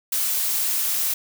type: noise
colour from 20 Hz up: blue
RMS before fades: -23 dBFS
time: 0.12-1.14 s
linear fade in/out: 5 ms
effects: none

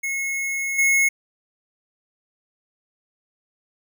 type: tone with level steps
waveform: square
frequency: 2176 Hz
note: C#7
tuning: 33 cents flat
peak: -24 / -16 dBFS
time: 0.03-1.09 s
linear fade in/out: 10 ms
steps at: 0.78 s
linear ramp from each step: 10 ms
effects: none

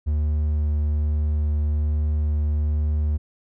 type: tone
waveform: triangle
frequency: 75.1 Hz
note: D2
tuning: 39 cents sharp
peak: -17 dBFS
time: 0.06-3.18 s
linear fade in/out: 20 ms
effects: none

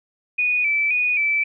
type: tone with vibrato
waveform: sine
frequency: 2393 Hz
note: D7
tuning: 32 cents sharp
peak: -17 dBFS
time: 0.38-1.44 s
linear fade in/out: 10 ms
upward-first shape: square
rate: 1.9 Hz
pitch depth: 55 cents each way
effects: none

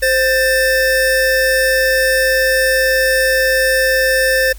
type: tone pair together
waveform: square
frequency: 523.3 / 1779.6 Hz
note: C5 / A6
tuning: 0 / +19 cents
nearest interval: octave + major sixth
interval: 2119 cents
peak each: -15 dBFS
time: 0.02-4.53 s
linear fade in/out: 10 ms
effects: added 50 Hz sine -30 dBFS peak until 4.58 s + white hiss -44 dBFS RMS until 4.58 s

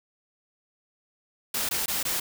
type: noise bursts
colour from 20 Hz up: white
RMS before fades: -28 dBFS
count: 4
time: 1.54-2.2 s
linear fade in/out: 5 ms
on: 150 ms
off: 20 ms
effects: none

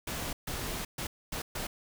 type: noise bursts at uneven times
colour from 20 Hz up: pink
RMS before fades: -36 dBFS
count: 5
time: 0.07-0.33 / 0.47-0.85 / 0.98-1.07 / 1.32-1.42 / 1.55-1.67 s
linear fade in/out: 5 ms
effects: none

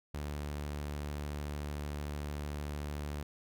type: tone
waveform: sawtooth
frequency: 73.4 Hz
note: D2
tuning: in tune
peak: -33 dBFS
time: 0.14-3.23 s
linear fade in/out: 5 ms
effects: none

